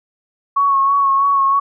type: tone with vibrato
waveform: sine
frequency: 1106 Hz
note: C#6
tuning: 4 cents flat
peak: -11 dBFS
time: 0.56-1.6 s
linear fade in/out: 10 ms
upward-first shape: sine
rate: 3.1 Hz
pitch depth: 28 cents each way
effects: none